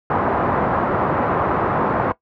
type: low-pass noise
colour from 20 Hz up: white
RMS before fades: -19 dBFS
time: 0.1-2.12 s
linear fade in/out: 2 ms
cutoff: 1200 Hz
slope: 24 dB/octave
effects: noise-tail reverb RT60 0.1 s tail -18 dB re dry + high-pass 80 Hz 12 dB/octave